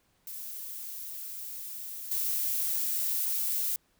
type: noise with level steps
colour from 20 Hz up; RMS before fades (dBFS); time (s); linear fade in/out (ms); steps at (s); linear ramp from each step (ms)
violet; -40 / -30; 0.27-3.76; 2; 2.11; 5
effects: pink hiss -70 dBFS RMS until 3.99 s